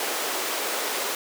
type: high-pass noise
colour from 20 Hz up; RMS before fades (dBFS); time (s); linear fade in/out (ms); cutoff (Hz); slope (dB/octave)
pink; -28; 0-1.15; 2; 360; 24
effects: none